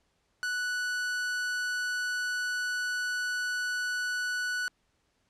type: tone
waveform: 45% pulse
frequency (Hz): 1480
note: F#6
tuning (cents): 0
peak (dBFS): -29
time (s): 0.43-4.68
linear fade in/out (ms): 0
effects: pink hiss -73 dBFS RMS until 5.29 s + low-pass 8000 Hz 12 dB/octave